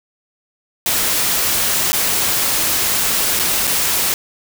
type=noise with dropouts; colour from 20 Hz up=white; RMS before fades=-17 dBFS; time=0.86-4.14 s; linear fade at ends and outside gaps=1 ms; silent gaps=1.92-1.93 / 3.392-3.396 / 3.671-3.675 s; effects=none